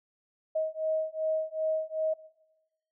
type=beating tone pair; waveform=sine; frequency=630 / 632.6 Hz; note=D#5 / D#5; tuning=+21 / +29 cents; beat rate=2.6 Hz; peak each=-31 dBFS; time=0.55-2.14 s; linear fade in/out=10 ms; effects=noise-tail reverb RT60 1.0 s tail -20 dB re dry